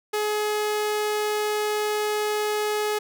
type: tone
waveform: sawtooth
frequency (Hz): 422.2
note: G#4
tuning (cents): +29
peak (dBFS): -19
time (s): 0.13-2.99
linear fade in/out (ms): 10
effects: none